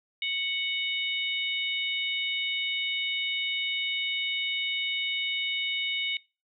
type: harmonic tone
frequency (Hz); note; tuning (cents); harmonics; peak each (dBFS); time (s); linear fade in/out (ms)
740; F#5; 0; 3 / 4 / 5; -31 / -32 / -33; 0.22-6.17; 2
effects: noise-tail reverb RT60 0.3 s tail -24 dB re dry